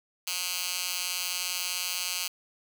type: tone with high-pass filter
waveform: 10% pulse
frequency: 180.3 Hz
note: F#3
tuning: 45 cents flat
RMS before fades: -32 dBFS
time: 0.27-2.28 s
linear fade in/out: 5 ms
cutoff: 3500 Hz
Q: 0.89
effects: none

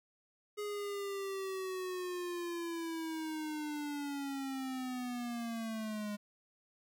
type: linear sweep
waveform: square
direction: down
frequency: 417.6 to 205.6 Hz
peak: -38 dBFS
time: 0.57-6.17 s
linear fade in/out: 20 ms
effects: 13-bit

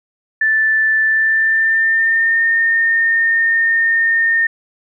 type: tone with pitch glide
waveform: sine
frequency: 1760 to 1826.3 Hz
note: A6 to A#6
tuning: 0 to -36 cents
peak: -11 dBFS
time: 0.41-4.47 s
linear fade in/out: 5 ms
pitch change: +64 cents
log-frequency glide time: 1.04-2.43 s
effects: none

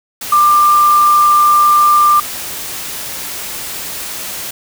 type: tone in noise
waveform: sine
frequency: 1190 Hz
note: D6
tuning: 22 cents sharp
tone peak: -6 dBFS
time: 0.32-2.2 s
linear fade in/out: 5 ms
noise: white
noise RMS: -24 dBFS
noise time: 0.21-4.51 s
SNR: +15 dB
effects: none

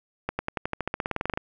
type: accelerating click train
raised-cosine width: 0.5 ms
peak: -12 dBFS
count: 18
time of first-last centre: 0.29-1.375 s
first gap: 100 ms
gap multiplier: 0.94
effects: none

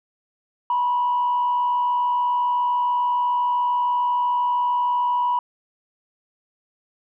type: tone with frequency modulation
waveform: sine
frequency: 977 Hz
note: B5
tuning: 19 cents flat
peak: -17 dBFS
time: 0.7-5.39 s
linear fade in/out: 2 ms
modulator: 67.1 Hz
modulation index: 0.39
effects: tanh soft clip ceiling -14 dBFS

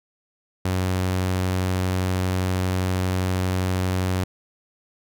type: tone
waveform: sawtooth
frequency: 92.5 Hz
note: F#2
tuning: in tune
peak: -17 dBFS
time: 0.65-4.24 s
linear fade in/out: 5 ms
effects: none

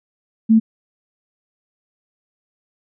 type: tone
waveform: sine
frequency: 222.6 Hz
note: A3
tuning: 20 cents sharp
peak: -8 dBFS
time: 0.49-0.6 s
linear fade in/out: 20 ms
effects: none

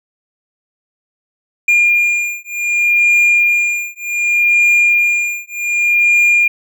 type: beating tone pair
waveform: triangle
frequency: 2411 / 2411.66 Hz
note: D7 / D7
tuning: +45 / +45 cents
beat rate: 0.66 Hz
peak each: -12 dBFS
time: 1.68-6.48 s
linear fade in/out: 5 ms
effects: none

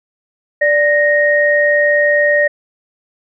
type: tone pair together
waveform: sine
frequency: 587.3 / 1864.6 Hz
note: D5 / A#6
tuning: 0 / 0 cents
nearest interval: octave + minor sixth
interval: 2000 cents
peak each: -12 dBFS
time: 0.61-2.48 s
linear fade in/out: 10 ms
effects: none

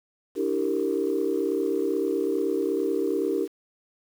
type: chord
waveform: sine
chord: E half-diminished seventh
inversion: third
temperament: equal with one note detuned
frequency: 293.7 / 329.6 / 392 / 461.3 Hz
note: D4 / E4 / G4 / Bb4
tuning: 0 / 0 / 0 / -18 cents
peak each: -29 / -29 / -26 / -28 dBFS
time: 0.35-3.48 s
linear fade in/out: 50 ms
effects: tanh soft clip ceiling -14 dBFS + 8-bit

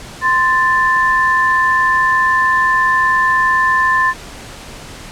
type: tone pair together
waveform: sine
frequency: 1041 / 1765.5 Hz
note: C6 / A6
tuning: -9 / +5 cents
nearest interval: major sixth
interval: 914 cents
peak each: -13 dBFS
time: 0.21-4.14 s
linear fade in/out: 50 ms
effects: pink hiss -33 dBFS RMS until 5.11 s + low-pass 9000 Hz 12 dB/octave

